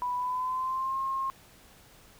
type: tone with pitch glide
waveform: sine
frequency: 987.8 to 1071 Hz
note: B5 to C6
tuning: 0 to +40 cents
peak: -28 dBFS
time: 0.02-1.3 s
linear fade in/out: 0 ms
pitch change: +140 cents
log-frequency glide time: 0.16-0.98 s
effects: pink hiss -56 dBFS RMS until 2.19 s